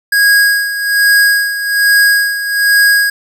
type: tone with tremolo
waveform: square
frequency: 1645 Hz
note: G#6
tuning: 17 cents flat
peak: -6 dBFS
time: 0.12-3.1 s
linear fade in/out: 5 ms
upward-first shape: sine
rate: 1.2 Hz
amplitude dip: 70%
effects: none